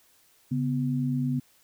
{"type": "tone pair together", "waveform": "sine", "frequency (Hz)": [140, 249.5], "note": ["C#3", "B3"], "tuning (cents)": [18, 18], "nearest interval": "minor seventh", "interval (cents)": 1000, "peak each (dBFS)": -27, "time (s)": [0.51, 1.4], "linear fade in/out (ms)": 10, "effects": ["white hiss -62 dBFS RMS until 1.63 s"]}